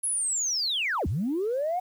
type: linear two-way sweep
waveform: sine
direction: down then up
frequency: 10780 to 66.1 to 747 Hz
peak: -24 dBFS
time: 0.03-1.8 s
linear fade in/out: 10 ms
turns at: 1.07 s
effects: tanh soft clip ceiling -20 dBFS + 9-bit